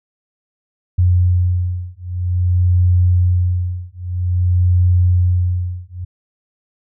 sine beating tone pair, 89.3 / 89.81 Hz, F2 / F2, +39 / +49 cents, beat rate 0.51 Hz, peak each -15 dBFS, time 0.98-6.05 s, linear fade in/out 10 ms, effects none

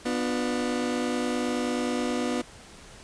30% pulse chord, B diminished, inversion none, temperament just, 246.9 / 296.3 / 355.6 Hz, B3 / D4 / F4, 0 / +15 / +31 cents, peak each -25 / -30 / -30 dBFS, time 0.05-2.42 s, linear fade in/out 10 ms, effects pink hiss -48 dBFS RMS until 3.03 s + resampled to 22050 Hz

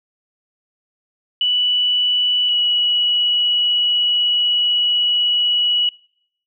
sine tone pair in turn, 2960 / 2929 Hz, F#7 / F#7, 0 / -18 cents, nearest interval unison, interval 18 cents, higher first, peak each -14 dBFS, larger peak neither, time 1.41-2.49 / 2.49-5.89 s, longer second, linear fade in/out 2 ms, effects noise-tail reverb RT60 0.7 s tail -25 dB re dry

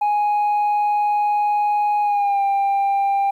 sine tone with pitch glide, 830.6 to 794 Hz, G#5 to G5, 0 to +22 cents, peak -13 dBFS, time 0.01-3.31 s, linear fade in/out 10 ms, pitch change -78 cents, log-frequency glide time 2.02-2.42 s, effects tanh soft clip ceiling -15 dBFS + 9-bit

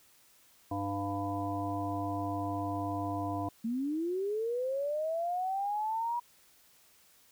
harmonic tone, 99.6 Hz, G2, 28 cents sharp, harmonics 1 / 3 / 5 / 7 / 9 / 10, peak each -38 / -36 / -46 / -37 / -48 / -40 dBFS, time 0.71-3.49 s, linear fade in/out 5 ms
sine linear sweep, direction up, 220 to 965 Hz, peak -30 dBFS, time 3.64-6.2 s, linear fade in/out 10 ms
effects white hiss -63 dBFS RMS until 7.31 s

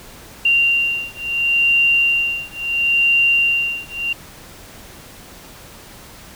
sine beating tone pair, 2772 / 2772.73 Hz, F7 / F7, -14 / -13 cents, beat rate 0.73 Hz, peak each -17 / -17 dBFS, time 0.45-4.13 s, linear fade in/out 5 ms, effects pink hiss -40 dBFS RMS until 6.35 s

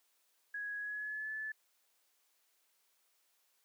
sine tone with pitch glide, 1665 to 1736.7 Hz, G#6 to A6, +4 to -23 cents, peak -38 dBFS, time 0.54-1.52 s, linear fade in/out 5 ms, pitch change +73 cents, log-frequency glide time 0.78-1.32 s, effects white hiss -75 dBFS RMS until 3.64 s + high-pass 400 Hz 12 dB/octave

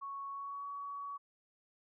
sine tone with pitch glide, 1108.7 to 1128.7 Hz, C#6 to C#6, 0 to +31 cents, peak -40 dBFS, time 0.01-1.18 s, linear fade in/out 20 ms, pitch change +31 cents, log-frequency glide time 0.3-0.65 s, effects none

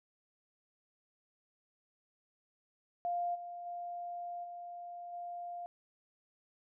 sine tone with level steps, 700 Hz, F5, 4 cents sharp, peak -32 / -42 / -39 / -43 / -40 dBFS, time 3.05-5.66 s, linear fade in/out 0 ms, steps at 3.34 / 3.65 / 4.43 / 5.12 s, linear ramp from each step 20 ms, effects none

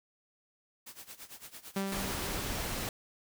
white noise with tremolo, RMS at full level -46 dBFS, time 0.86-2.35 s, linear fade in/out 10 ms, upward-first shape sine, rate 8.9 Hz, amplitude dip 85%
sawtooth tone with exponential decay, 195.4 Hz, G3, 5 cents flat, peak -26 dBFS, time 1.76-2.82 s, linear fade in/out 5 ms, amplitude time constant 230 ms
pink noise, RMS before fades -36 dBFS, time 1.92-2.89 s, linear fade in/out 2 ms
effects none

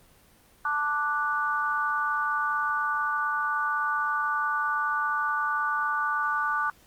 sine chord, D major, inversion second, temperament equal with one note detuned, 880 / 1174.7 / 1474.9 Hz, A5 / D6 / F#6, 0 / 0 / -6 cents, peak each -32 / -27 / -28 dBFS, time 0.65-6.7 s, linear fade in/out 2 ms, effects pink hiss -58 dBFS RMS until 6.86 s + Opus 24 kbps

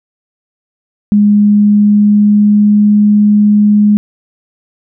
sine tone with pitch glide, 206.6 to 208.2 Hz, G#3 to G#3, -9 to +5 cents, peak -4 dBFS, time 1.12-3.97 s, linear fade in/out 0 ms, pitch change +14 cents, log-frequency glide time 1.23-2.92 s, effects none

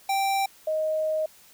square / sine tone pair in turn, 783 / 624.9 Hz, G5 / D#5, -2 / +7 cents, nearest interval major third, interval 391 cents, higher first, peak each -23 dBFS, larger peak neither, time 0.09-0.46 / 0.67-1.26 s, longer second, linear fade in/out 5 ms, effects white hiss -54 dBFS RMS until 1.53 s

